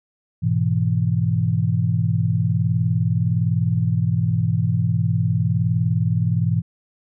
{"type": "chord", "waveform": "sine", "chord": "E major", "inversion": "first", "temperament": "equal", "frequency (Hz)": [103.83, 123.47, 164.81], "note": ["G#2", "B2", "E3"], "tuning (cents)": [0, 0, 0], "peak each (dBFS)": -21, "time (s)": [0.42, 6.62], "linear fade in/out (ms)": 20, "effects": []}